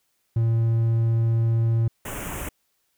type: tone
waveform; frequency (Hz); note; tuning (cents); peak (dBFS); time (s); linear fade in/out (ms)
triangle; 114.4; A#2; -32; -16; 0.36-1.88; 5
type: band-stop noise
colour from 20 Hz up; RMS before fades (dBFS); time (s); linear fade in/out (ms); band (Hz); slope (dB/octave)
pink; -32; 2.05-2.49; 5; 3000 to 6400; 48
effects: white hiss -71 dBFS RMS until 2.97 s